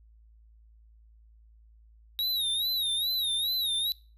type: tone with vibrato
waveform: square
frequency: 3800 Hz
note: A#7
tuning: 33 cents sharp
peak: -27 dBFS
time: 2.19-3.92 s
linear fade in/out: 0 ms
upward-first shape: sine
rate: 2.4 Hz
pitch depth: 110 cents each way
effects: noise-tail reverb RT60 0.4 s tail -23 dB re dry + added 55 Hz sine -54 dBFS peak until 4.17 s